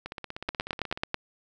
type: two click trains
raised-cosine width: 0.3 ms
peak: -20 / -11 dBFS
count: 16 / 7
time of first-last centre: 0.06-0.975 / 0.49-1.144 s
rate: 16.4 / 9.18 Hz
effects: none